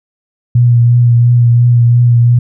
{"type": "tone with vibrato", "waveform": "sine", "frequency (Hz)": 120, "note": "B2", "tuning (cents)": -49, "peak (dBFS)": -4, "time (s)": [0.55, 2.39], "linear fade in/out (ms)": 5, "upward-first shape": "triangle", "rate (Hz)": 2.9, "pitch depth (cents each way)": 27, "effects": []}